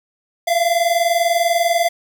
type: tone pair together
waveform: square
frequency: 673.9 / 694 Hz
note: E5 / F5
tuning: +38 / -11 cents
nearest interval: minor second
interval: 51 cents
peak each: -18 dBFS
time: 0.47-1.89 s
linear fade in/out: 10 ms
effects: 9-bit